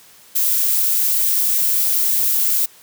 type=noise; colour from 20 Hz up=violet; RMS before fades=-17 dBFS; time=0.35-2.66 s; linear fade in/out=10 ms; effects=white hiss -47 dBFS RMS until 2.82 s + high-pass 80 Hz 12 dB/octave